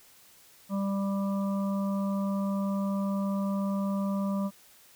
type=harmonic tone; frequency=197.2 Hz; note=G3; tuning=11 cents sharp; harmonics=1 / 3 / 5 / 6; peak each=-27 / -37 / -42 / -42 dBFS; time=0.69-4.51 s; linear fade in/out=50 ms; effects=white hiss -57 dBFS RMS until 4.95 s